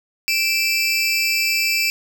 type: tone pair together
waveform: 25% pulse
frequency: 2349 / 2637 Hz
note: D7 / E7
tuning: 0 / 0 cents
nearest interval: major second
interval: 200 cents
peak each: -16 dBFS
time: 0.28-1.9 s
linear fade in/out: 0 ms
effects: none